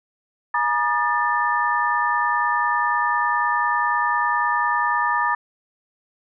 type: tone cluster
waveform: sine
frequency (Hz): 845 / 955 / 1215 / 1771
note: G#5 / A#5 / D#6 / A6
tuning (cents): +30 / +42 / -42 / +11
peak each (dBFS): -28 / -22 / -23 / -23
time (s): 0.54-5.35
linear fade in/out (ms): 5
effects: none